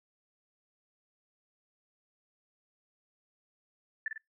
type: tone with echo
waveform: sine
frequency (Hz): 1760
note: A6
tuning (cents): 0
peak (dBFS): -30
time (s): 4.06-4.08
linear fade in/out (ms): 2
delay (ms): 49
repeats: 2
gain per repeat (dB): -5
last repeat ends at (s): 4.178
effects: noise-tail reverb RT60 0.2 s tail -24 dB re dry